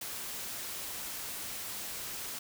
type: noise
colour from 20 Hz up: white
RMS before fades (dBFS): -40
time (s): 0.01-2.39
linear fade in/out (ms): 5
effects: none